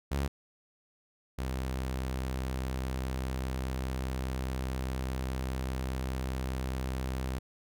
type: tone pair in turn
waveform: sawtooth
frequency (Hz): 69.3 / 64.89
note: C#2 / C2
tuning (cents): 0 / -14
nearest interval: minor second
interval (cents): 114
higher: first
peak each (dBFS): -25 / -28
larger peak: first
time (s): 0.11-0.28 / 1.38-7.39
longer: second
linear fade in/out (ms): 10
effects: none